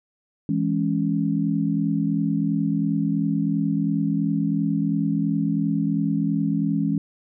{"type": "chord", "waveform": "sine", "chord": "C# minor", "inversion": "first", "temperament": "equal", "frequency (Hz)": [164.81, 207.7, 277.2], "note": ["E3", "G#3", "C#4"], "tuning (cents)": [0, 0, 0], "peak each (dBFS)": -24, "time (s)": [0.49, 6.98], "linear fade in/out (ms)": 2, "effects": []}